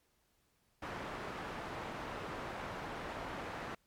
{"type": "low-pass noise", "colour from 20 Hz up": "white", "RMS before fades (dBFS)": -43, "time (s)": [0.82, 3.75], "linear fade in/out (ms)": 5, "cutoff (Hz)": 1300, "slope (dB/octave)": 12, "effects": ["pink hiss -75 dBFS RMS until 3.86 s", "MP3 96 kbps"]}